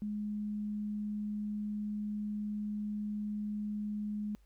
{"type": "tone", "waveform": "sine", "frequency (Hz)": 209.3, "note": "G#3", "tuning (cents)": 14, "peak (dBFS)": -34, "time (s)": [0.02, 4.35], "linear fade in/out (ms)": 0, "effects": ["added 50 Hz sine -60 dBFS peak until 4.45 s", "pink hiss -75 dBFS RMS until 4.45 s"]}